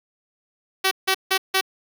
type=tone bursts; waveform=5% pulse; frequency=381.2 Hz; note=G4; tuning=48 cents flat; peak=-6 dBFS; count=4; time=0.84-1.612 s; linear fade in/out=10 ms; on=73 ms; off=160 ms; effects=none